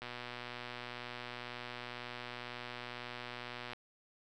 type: click train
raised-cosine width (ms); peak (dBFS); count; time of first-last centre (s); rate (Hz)
0.3; -27; 454; 0.02-3.733; 122
effects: none